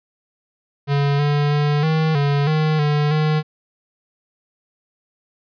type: tone with pitch steps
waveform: square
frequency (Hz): 142 / 145.9 / 147 / 158.1 / 142.6 / 155.3 / 148 / 154.1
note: C#3 / D3 / D3 / D#3 / C#3 / D#3 / D3 / D#3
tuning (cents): +42 / -11 / +2 / +28 / +49 / -3 / +14 / -16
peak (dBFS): -16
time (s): 0.87-3.43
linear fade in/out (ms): 50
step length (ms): 320
effects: resampled to 11025 Hz